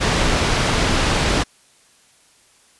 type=low-pass noise; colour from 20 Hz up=pink; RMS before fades=-18 dBFS; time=0-1.44 s; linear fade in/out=20 ms; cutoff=5600 Hz; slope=12 dB/octave; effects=white hiss -54 dBFS RMS until 2.79 s + resampled to 24000 Hz